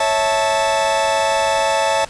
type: chord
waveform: 40% pulse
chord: A major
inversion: first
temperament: equal with one note detuned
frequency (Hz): 554.4 / 654.3 / 880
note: C#5 / E5 / A5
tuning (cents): 0 / -13 / 0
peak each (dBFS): -20 / -19 / -17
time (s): 0-2.05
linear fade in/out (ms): 5
effects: pink hiss -39 dBFS RMS until 2.09 s + resampled to 22050 Hz